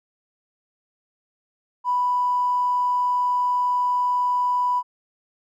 triangle tone with tanh clipping, 987.8 Hz, B5, in tune, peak -18 dBFS, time 1.84-4.83 s, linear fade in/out 50 ms, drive 2 dB, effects none

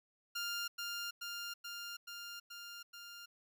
15% pulse tone with echo, 1400 Hz, F6, 4 cents sharp, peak -31 dBFS, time 0.35-0.68 s, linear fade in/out 10 ms, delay 430 ms, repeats 6, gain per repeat -2 dB, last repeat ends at 3.26 s, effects none

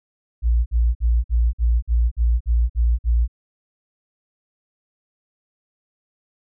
sine tone bursts, 58.27 Hz, A#1, in tune, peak -13 dBFS, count 10, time 0.42-3.279 s, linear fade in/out 50 ms, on 240 ms, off 51 ms, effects tanh soft clip ceiling -9 dBFS

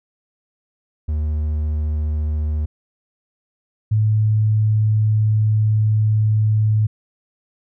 triangle / sine tone pair in turn, 76.2 / 107.76 Hz, D#2 / A2, -36 / -36 cents, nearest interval tritone, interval 600 cents, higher second, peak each -16 / -13 dBFS, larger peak second, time 1.08-2.66 / 3.91-6.87 s, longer second, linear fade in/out 10 ms, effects none

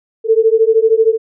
sine beating tone pair, 440 / 453 Hz, A4 / A#4, 0 / -50 cents, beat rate 13 Hz, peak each -11 dBFS, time 0.24-1.18 s, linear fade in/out 50 ms, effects none

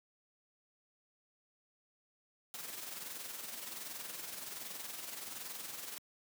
white noise with amplitude modulation, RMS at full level -43 dBFS, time 2.54-5.98 s, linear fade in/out 0 ms, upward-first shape sine, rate 21.3 Hz, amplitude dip 50%, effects high-pass 150 Hz 12 dB/octave

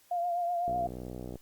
sine tone with vibrato, 698 Hz, F5, 1 cent flat, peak -28 dBFS, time 0.11-0.87 s, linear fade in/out 5 ms, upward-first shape triangle, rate 8 Hz, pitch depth 45 cents each way
click train, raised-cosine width 2 ms, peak -27 dBFS, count 43, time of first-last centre 0.68-1.356 s, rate 62.1 Hz
effects white hiss -63 dBFS RMS until 1.41 s + Opus 48 kbps

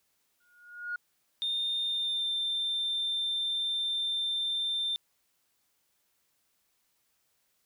sine tone with exponential growth, 1438 Hz, F#6, 50 cents flat, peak -29 dBFS, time 0.4-0.96 s, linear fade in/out 5 ms, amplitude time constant 120 ms
sine tone with pitch glide, 3631 to 3579 Hz, A#7 to A7, -46 to +29 cents, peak -27 dBFS, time 1.42-4.96 s, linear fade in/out 0 ms, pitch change -25 cents, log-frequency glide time 1.82-2.31 s
effects tanh soft clip ceiling -25 dBFS + white hiss -74 dBFS RMS until 7.65 s

